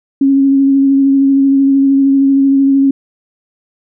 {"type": "tone with vibrato", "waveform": "sine", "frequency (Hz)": 273.7, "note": "C#4", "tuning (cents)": -22, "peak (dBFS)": -6, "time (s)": [0.21, 2.91], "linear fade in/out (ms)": 5, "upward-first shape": "sine", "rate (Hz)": 13, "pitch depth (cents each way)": 17, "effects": []}